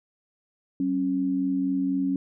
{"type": "tone pair together", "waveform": "sine", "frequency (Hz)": [190.41, 274.4], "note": ["F#3", "C#4"], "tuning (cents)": [50, -17], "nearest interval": "tritone", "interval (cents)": 633, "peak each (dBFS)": [-30, -23], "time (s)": [0.8, 2.16], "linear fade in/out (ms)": 2, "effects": []}